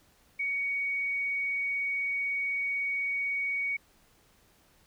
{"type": "tone", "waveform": "sine", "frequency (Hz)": 2241, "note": "C#7", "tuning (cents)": 18, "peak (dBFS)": -28, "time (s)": [0.39, 3.77], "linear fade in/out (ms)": 10, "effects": ["pink hiss -64 dBFS RMS until 4.86 s"]}